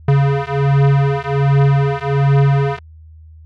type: beating tone pair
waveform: square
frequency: 138.59 / 139.89 Hz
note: C#3 / C#3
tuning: 0 / +16 cents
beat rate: 1.3 Hz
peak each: -15 dBFS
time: 0.08-2.79 s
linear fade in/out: 5 ms
effects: added 79 Hz sine -37 dBFS peak until 3.45 s + low-pass 2000 Hz 12 dB/octave